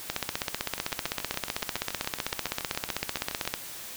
two click trains, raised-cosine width 0.2 ms, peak -16 / -10 dBFS, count 20 / 55, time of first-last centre 0.78-3.452 / 0.1-3.539 s, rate 7.11 / 15.7 Hz, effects white hiss -41 dBFS RMS until 3.96 s

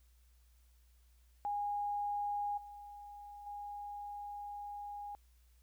sine tone with level steps, 820 Hz, G#5, 22 cents flat, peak -34 / -48 / -42 dBFS, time 1.45-5.15 s, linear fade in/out 0 ms, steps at 2.57 / 3.46 s, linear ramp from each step 10 ms, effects added 60 Hz sine -63 dBFS peak until 5.62 s + white hiss -75 dBFS RMS until 5.62 s

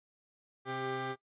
15% pulse tone pair together, 130.81 / 395.9 Hz, C3 / G4, 0 / +17 cents, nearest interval octave + perfect fifth, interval 1917 cents, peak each -34 / -29 dBFS, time 0.65-1.16 s, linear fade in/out 50 ms, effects noise-tail reverb RT60 0.1 s tail -19 dB re dry + resampled to 8000 Hz

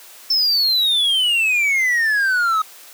triangle exponential sweep, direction down, 5350 to 1257 Hz, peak -13 dBFS, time 0.3-2.62 s, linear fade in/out 5 ms, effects white hiss -42 dBFS RMS until 2.93 s + high-pass 400 Hz 12 dB/octave

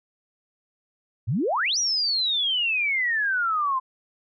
sine exponential two-way sweep, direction up then down, 95.6 to 5920 to 1018 Hz, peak -21 dBFS, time 1.27-3.8 s, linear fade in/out 20 ms, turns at 1.78 s, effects none

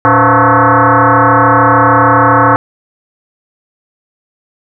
sine tone with frequency modulation, 116.54 Hz, A#2, in tune, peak -4 dBFS, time 0.05-2.56 s, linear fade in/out 0 ms, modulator 200 Hz, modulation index 6.9, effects none

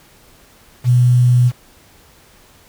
sine tone with quantisation, 123.47 Hz, B2, in tune, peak -8 dBFS, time 0.84-1.52 s, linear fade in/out 50 ms, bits 6, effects pink hiss -48 dBFS RMS until 2.68 s

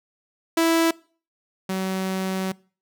sawtooth tone pair in turn, 329.6 / 189.13 Hz, E4 / F#3, 0 / +38 cents, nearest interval minor seventh, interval 962 cents, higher first, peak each -13 / -20 dBFS, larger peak first, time 0.57-0.91 / 1.69-2.52 s, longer second, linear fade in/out 5 ms, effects noise-tail reverb RT60 0.4 s tail -23 dB re dry

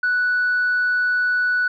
sine tone, 1480 Hz, F#6, in tune, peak -15 dBFS, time 0.03-1.68 s, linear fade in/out 5 ms, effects tanh soft clip ceiling -14 dBFS

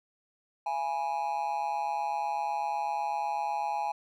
triangle tone with amplitude modulation, 830 Hz, G#5, 1 cent flat, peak -23 dBFS, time 0.66-3.92 s, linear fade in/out 5 ms, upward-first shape sine, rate 148 Hz, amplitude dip 85%, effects none

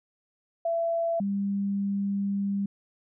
sine tone pair in turn, 670 / 199.19 Hz, E5 / G3, +28 / +28 cents, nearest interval octave + major sixth, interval 2100 cents, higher first, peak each -24 / -25 dBFS, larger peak first, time 0.65-1.2 / 1.2-2.66 s, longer second, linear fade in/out 5 ms, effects none

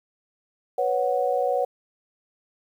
sine chord, B suspended second, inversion none, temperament equal, 493.9 / 554.4 / 740 Hz, B4 / C#5 / F#5, 0 / 0 / 0 cents, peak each -25 dBFS, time 0.78-1.65 s, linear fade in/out 5 ms, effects 9-bit

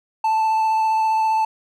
triangle tone with vibrato, 880 Hz, A5, in tune, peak -14 dBFS, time 0.24-1.45 s, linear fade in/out 5 ms, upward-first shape square, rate 15 Hz, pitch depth 8 cents each way, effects none

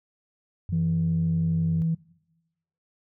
sine tone with vibrato, 92.3 Hz, F#2, 4 cents flat, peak -29 dBFS, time 0.69-1.82 s, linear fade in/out 0 ms, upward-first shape square, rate 1.5 Hz, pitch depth 12 cents each way
sine tone with pitch glide, 164.81 to 163.48 Hz, E3 to E3, 0 to -14 cents, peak -21 dBFS, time 0.72-1.95 s, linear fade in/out 10 ms, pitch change -14 cents, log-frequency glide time 1.25-1.79 s
effects noise-tail reverb RT60 1.0 s tail -23 dB re dry + tanh soft clip ceiling -16 dBFS

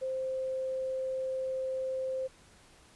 sine tone, 523.3 Hz, C5, in tune, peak -31 dBFS, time 0.01-2.28 s, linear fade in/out 20 ms, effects pink hiss -59 dBFS RMS until 2.95 s + resampled to 24000 Hz

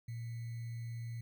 sine tone with sample-and-hold, 116.54 Hz, A#2, in tune, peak -39 dBFS, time 0.08-1.21 s, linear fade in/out 5 ms, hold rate 2100 Hz, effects none

